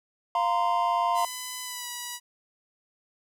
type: chord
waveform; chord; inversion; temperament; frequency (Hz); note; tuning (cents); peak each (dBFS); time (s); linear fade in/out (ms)
triangle; F suspended fourth; none; equal with one note detuned; 698.5 / 932.3 / 1033.9; F5 / Bb5 / C6; 0 / 0 / -21; -25; 0.35-1.25; 2
type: tone with pitch glide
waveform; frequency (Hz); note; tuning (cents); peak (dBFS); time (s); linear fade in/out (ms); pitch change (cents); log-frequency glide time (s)
5% pulse; 1005 to 972.4; B5 to B5; +30 to -27; -22; 1.14-2.2; 50; -57; 1.63-1.89
effects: none